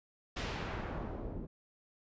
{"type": "noise with low-pass filter sweep", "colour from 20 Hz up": "pink", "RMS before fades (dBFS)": -40, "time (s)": [0.36, 1.47], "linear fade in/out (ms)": 10, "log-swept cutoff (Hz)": [5400, 310], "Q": 0.77, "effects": ["resampled to 16000 Hz"]}